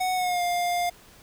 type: tone with pitch glide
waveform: square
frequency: 740 to 704.1 Hz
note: F#5 to F5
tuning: 0 to +14 cents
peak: -24 dBFS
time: 0-0.9 s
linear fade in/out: 10 ms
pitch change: -86 cents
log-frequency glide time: 0.14-0.42 s
effects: pink hiss -52 dBFS RMS until 1.22 s